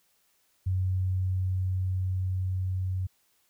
sine tone with level ramp, 93.1 Hz, F#2, 11 cents sharp, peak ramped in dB -24 to -27 dBFS, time 0.66-3.07 s, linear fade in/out 10 ms, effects white hiss -69 dBFS RMS until 3.49 s

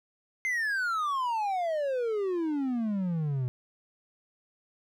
triangle exponential sweep, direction down, 2108 to 122.1 Hz, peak -25 dBFS, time 0.45-3.48 s, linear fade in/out 0 ms, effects none

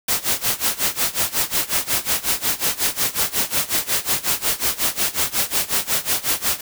white noise with tremolo, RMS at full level -18 dBFS, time 0.08-6.61 s, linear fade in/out 5 ms, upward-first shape sine, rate 5.5 Hz, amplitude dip 90%, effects none

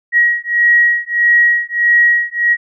sine beating tone pair, 1900 / 1901.6 Hz, A#6 / A#6, +33 / +34 cents, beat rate 1.6 Hz, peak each -12 dBFS, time 0.12-2.57 s, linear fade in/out 50 ms, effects none

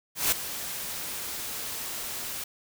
white noise with ADSR envelope, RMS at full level -22 dBFS, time 0.15-2.44 s, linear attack 170 ms, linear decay 7 ms, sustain -13 dB, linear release 5 ms, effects none

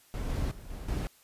brown noise with level steps, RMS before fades -34 / -31 / -46 / -40 / -31 dBFS, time 0.14-1.07 s, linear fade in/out 0 ms, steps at 0.29 / 0.51 / 0.7 / 0.88 s, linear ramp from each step 5 ms, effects white hiss -61 dBFS RMS until 1.23 s + resampled to 32000 Hz

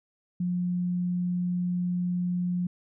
sine tone, 178.1 Hz, F3, 34 cents sharp, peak -25 dBFS, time 0.4-2.67 s, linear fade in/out 5 ms, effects none

